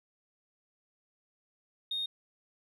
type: tone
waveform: sine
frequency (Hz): 3700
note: A#7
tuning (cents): -14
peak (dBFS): -30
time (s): 1.91-2.06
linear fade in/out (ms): 5
effects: tanh soft clip ceiling -28 dBFS